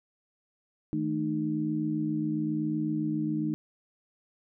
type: tone cluster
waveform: sine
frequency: 157.6 / 218.6 / 306.2 Hz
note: D#3 / A3 / D#4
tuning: +23 / -11 / -28 cents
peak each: -33 / -33 / -29 dBFS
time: 0.93-3.54 s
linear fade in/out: 0 ms
effects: none